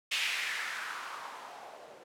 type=noise with low-pass filter sweep; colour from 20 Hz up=violet; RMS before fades=-38 dBFS; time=0.11-2.04 s; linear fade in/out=10 ms; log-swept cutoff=2800 to 510 Hz; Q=2.6; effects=none